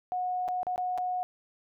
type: tone with dropouts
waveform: sine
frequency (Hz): 729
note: F#5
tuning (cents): -26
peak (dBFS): -28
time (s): 0.12-1.23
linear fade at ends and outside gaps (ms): 0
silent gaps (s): 0.48-0.486 / 0.631-0.668 / 0.76-0.779 / 0.977-0.983
effects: none